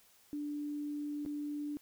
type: tone with dropouts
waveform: sine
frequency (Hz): 293.7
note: D4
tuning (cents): 0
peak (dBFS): -36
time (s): 0.33-1.77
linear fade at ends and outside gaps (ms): 0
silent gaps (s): 1.251-1.261
effects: white hiss -65 dBFS RMS until 1.81 s